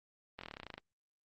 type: slowing click train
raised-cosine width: 0.3 ms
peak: -28 dBFS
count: 14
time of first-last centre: 0.39-0.78 s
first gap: 22 ms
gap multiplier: 1.05
effects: Opus 32 kbps